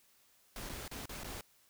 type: noise with dropouts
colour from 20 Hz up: pink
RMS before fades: -44 dBFS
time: 0.56-1.41 s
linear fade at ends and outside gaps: 1 ms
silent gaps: 0.691-0.695 / 0.879-0.913 / 1.057-1.093 / 1.235-1.244 s
effects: white hiss -68 dBFS RMS until 1.69 s